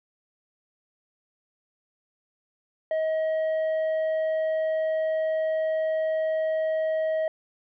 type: tone with tanh clipping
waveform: triangle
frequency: 634 Hz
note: D#5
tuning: 32 cents sharp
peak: -24 dBFS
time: 2.91-7.28 s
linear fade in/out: 2 ms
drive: 9 dB
effects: none